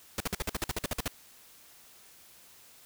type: noise bursts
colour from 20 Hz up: pink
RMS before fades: -31 dBFS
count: 13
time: 0.18-1.079 s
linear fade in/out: 2 ms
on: 23 ms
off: 50 ms
effects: white hiss -56 dBFS RMS until 2.85 s